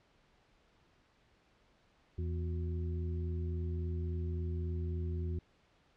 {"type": "harmonic tone with a mistuned harmonic", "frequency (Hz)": 83.6, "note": "E2", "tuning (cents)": 25, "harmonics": [1, 2, 3, 4], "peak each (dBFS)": [-34, -44, -50, -46], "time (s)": [2.18, 5.39], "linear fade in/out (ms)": 5, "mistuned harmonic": 4, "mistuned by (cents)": 140, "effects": ["pink hiss -69 dBFS RMS until 5.96 s", "low-pass 4000 Hz 12 dB/octave"]}